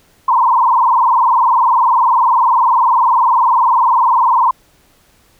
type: tone with vibrato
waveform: sine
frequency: 987.8 Hz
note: B5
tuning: in tune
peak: -8 dBFS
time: 0.28-4.51 s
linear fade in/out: 5 ms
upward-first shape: triangle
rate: 20 Hz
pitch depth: 200 cents each way
effects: pink hiss -52 dBFS RMS until 5.39 s